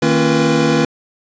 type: tone cluster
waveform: square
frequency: 155.5 / 229 / 271.7 / 341.9 / 487.1 Hz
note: D#3 / A#3 / C#4 / F4 / B4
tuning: -1 / -31 / -35 / -37 / -24 cents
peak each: -19 dBFS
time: 0.02-0.85 s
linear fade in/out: 5 ms
effects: resampled to 16000 Hz + 7-bit